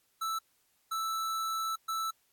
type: tone bursts at uneven times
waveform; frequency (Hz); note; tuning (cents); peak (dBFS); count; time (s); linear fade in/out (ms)
square; 1318.5; E6; 0; -32; 3; 0.21-0.39 / 0.91-1.76 / 1.88-2.11; 10
effects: white hiss -72 dBFS RMS until 2.32 s + AAC 64 kbps